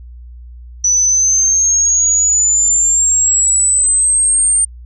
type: exponential sweep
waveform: sine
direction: up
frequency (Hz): 5930 to 8800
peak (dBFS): -9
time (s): 0.84-4.65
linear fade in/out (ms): 5
effects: added 60 Hz sine -31 dBFS peak until 4.85 s

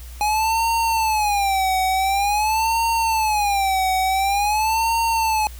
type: tone with vibrato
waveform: square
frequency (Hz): 830.6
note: G#5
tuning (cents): 0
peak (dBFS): -18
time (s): 0.21-5.47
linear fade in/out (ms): 0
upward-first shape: sine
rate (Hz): 0.47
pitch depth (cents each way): 170
effects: added 60 Hz sine -34 dBFS peak until 5.59 s + white hiss -45 dBFS RMS until 5.59 s

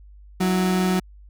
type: tone pair together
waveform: 35% pulse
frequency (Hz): 185 / 330.4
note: F#3 / E4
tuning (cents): 0 / +4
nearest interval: minor seventh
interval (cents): 1004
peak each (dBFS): -17 / -28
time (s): 0.4-1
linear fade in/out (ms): 10
effects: added 50 Hz sine -43 dBFS peak until 1.29 s

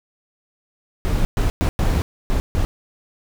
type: noise bursts at uneven times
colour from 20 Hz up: brown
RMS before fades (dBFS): -18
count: 6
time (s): 1.05-1.25 / 1.37-1.5 / 1.61-1.69 / 1.79-2.02 / 2.3-2.4 / 2.55-2.65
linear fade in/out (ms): 0
effects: none

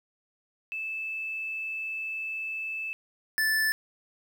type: tone pair in turn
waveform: sine / square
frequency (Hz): 2626 / 1752.6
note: E7 / A6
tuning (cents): -7 / -7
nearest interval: perfect fifth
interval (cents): 700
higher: first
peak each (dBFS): -31 / -24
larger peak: second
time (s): 0.72-2.93 / 3.38-3.72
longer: first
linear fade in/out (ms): 0
effects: 10-bit

